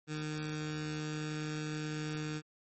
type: tone with notch filter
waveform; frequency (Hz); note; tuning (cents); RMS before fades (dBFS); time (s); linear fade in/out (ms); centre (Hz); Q
15% pulse; 153.1; D#3; -28; -38; 0.07-2.42; 50; 630; 1
effects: MP3 32 kbps